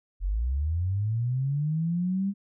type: linear sweep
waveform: sine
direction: up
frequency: 42.4 to 201.6 Hz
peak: -24 dBFS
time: 0.2-2.34 s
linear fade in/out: 50 ms
effects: none